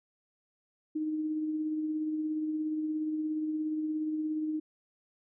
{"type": "tone with tremolo", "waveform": "sine", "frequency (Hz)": 309.5, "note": "D#4", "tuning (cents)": -9, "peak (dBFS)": -28, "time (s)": [0.95, 4.6], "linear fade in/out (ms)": 10, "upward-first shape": "triangle", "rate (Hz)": 17, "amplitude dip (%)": 35, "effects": []}